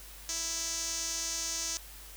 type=tone with band-pass filter; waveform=sawtooth; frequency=329.6 Hz; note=E4; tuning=in tune; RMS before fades=-35 dBFS; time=0.29-1.77 s; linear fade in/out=0 ms; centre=6200 Hz; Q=4.6; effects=added 50 Hz sine -50 dBFS peak until 2.16 s + white hiss -50 dBFS RMS until 2.16 s